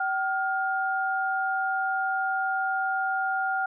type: tone pair together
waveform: sine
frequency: 766.5 / 1414 Hz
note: G5 / F6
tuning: -39 / +21 cents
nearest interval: major seventh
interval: 1060 cents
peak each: -27 dBFS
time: 0-3.66 s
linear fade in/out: 5 ms
effects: none